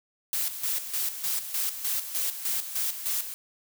blue noise with tremolo, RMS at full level -28 dBFS, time 0.33-3.34 s, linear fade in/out 0 ms, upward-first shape square, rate 3.3 Hz, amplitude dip 65%, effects none

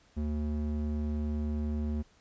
square tone with band-pass filter, 75 Hz, D2, 37 cents sharp, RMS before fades -32 dBFS, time 0.16-2.03 s, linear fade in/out 20 ms, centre 160 Hz, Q 2.3, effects pink hiss -64 dBFS RMS until 2.2 s + resampled to 16000 Hz

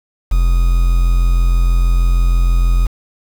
triangle tone with quantisation, 43.15 Hz, F1, 20 cents flat, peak -7 dBFS, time 0.31-2.87 s, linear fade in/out 10 ms, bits 5, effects none

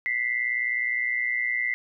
sine tone pair together, 1975.5 / 2095 Hz, B6 / C7, 0 / +2 cents, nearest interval minor second, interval 102 cents, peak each -26 / -27 dBFS, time 0.06-1.74 s, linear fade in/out 0 ms, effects none

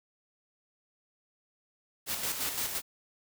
white noise with tremolo, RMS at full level -32 dBFS, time 2.06-2.82 s, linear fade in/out 50 ms, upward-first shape square, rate 5.8 Hz, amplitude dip 45%, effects none

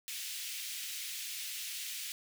pink high-pass noise, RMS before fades -41 dBFS, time 0.08-2.12 s, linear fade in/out 0 ms, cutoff 2400 Hz, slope 24 dB/octave, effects none

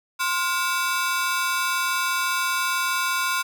sawtooth ring-modulated tone, 1235 Hz, D#6, 13 cents flat, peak -15 dBFS, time 0.19-3.43 s, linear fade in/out 20 ms, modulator 187 Hz, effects none

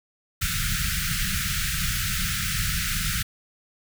pink band-stop noise, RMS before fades -26 dBFS, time 0.41-3.23 s, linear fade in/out 10 ms, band 200 to 1300 Hz, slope 96 dB/octave, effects none

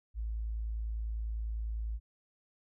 sine tone, 55 Hz, A1, in tune, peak -33 dBFS, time 0.14-2 s, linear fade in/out 50 ms, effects none

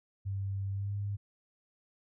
sine tone with pitch glide, 98 to 101.16 Hz, G2 to G#2, 0 to -45 cents, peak -32 dBFS, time 0.25-1.17 s, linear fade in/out 20 ms, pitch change +55 cents, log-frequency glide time 0.72-0.93 s, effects none

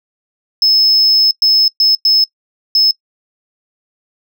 sine tone bursts at uneven times, 5200 Hz, E8, 24 cents flat, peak -5 dBFS, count 5, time 0.62-1.31 / 1.42-1.68 / 1.8-1.95 / 2.05-2.24 / 2.75-2.91 s, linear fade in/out 2 ms, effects noise-tail reverb RT60 0.1 s tail -23 dB re dry + tanh soft clip ceiling -6 dBFS

